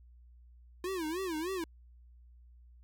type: tone with vibrato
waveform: square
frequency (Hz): 344.5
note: F4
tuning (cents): -24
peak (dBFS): -34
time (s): 0.84-1.64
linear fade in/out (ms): 2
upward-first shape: sine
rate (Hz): 3.3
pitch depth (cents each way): 200
effects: added 60 Hz sine -54 dBFS peak until 2.83 s + MP3 96 kbps